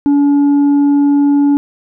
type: tone with tanh clipping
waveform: triangle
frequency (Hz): 285.5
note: D4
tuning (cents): -49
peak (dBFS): -8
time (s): 0.06-1.57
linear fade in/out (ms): 0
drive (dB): 8
effects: none